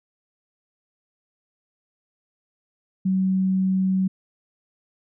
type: tone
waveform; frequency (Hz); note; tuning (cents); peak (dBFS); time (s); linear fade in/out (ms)
sine; 188.8; F#3; +35; -18; 3.05-4.08; 10
effects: none